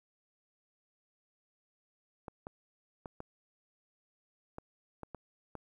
clicks, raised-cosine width 1 ms, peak -28 dBFS, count 8, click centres 2.282 / 2.469 / 3.058 / 3.204 / 4.584 / 5.033 / 5.147 / 5.553 s, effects 11-bit

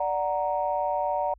sine chord, D augmented, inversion none, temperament equal, 587.3 / 740 / 932.3 Hz, D5 / F#5 / A#5, 0 / 0 / 0 cents, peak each -28 dBFS, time 0-1.34 s, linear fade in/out 5 ms, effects tanh soft clip ceiling -14 dBFS + added 50 Hz sine -52 dBFS peak until 1.38 s

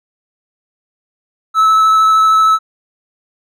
triangle tone with vibrato, 1303 Hz, E6, 20 cents flat, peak -5 dBFS, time 1.54-2.59 s, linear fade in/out 50 ms, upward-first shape triangle, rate 13 Hz, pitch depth 13 cents each way, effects none

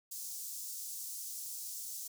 pink high-pass noise, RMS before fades -43 dBFS, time 0.11-2.08 s, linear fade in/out 10 ms, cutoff 5900 Hz, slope 24 dB/octave, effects none

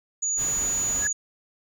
sine tone, 6750 Hz, G#8, 27 cents sharp, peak -23 dBFS, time 0.22-1.13 s, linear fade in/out 10 ms
pink noise, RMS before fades -36 dBFS, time 0.36-1.09 s, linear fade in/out 50 ms
triangle tone with exponential growth, 1679 Hz, G#6, 18 cents sharp, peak -20 dBFS, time 0.95-1.07 s, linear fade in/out 2 ms, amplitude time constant 25 ms
effects none

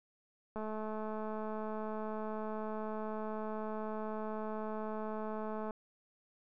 click train, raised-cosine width 1 ms, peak -28 dBFS, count 1113, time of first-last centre 0.56-5.708 s, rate 216 Hz, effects none

